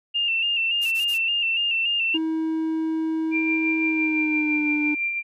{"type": "tone with vibrato", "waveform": "sine", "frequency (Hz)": 2751, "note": "F7", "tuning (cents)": -27, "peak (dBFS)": -20, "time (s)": [0.14, 2.18], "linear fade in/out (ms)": 20, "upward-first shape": "square", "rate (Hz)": 3.5, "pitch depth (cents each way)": 41}
{"type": "noise bursts", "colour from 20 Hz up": "blue", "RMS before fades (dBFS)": -35, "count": 3, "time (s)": [0.81, 1.184], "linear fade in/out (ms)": 20, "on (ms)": 110, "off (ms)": 22}
{"type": "tone with pitch glide", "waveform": "triangle", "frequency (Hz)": [320, 298.6], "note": ["D#4", "D4"], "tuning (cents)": [49, 29], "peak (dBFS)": -20, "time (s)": [2.14, 4.95], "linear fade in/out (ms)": 10, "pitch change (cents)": -120, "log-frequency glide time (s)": [3.83, 4.67]}
{"type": "tone with tremolo", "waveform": "sine", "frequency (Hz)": 2373, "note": "D7", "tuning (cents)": 17, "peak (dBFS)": -21, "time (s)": [3.31, 5.23], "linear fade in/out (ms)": 50, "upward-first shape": "sine", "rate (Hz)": 5.9, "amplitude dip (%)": 40}
{"effects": ["resampled to 32000 Hz"]}